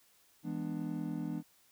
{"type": "chord", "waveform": "triangle", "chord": "E dominant seventh", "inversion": "none", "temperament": "just", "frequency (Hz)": [164.81, 206, 247.2, 296.7], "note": ["E3", "G#3", "B3", "D4"], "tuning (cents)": [0, -14, 2, 18], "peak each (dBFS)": [-38, -40, -39, -38], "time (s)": [0.43, 1.43], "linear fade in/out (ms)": 50, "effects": ["white hiss -67 dBFS RMS until 1.71 s"]}